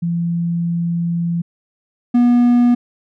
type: tone pair in turn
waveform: sine / triangle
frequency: 170.2 / 242.1 Hz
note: F3 / B3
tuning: -44 / -34 cents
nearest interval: tritone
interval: 610 cents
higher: second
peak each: -16 / -7 dBFS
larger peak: second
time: 0.02-1.42 / 2.14-2.75 s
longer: first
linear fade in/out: 10 ms
effects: none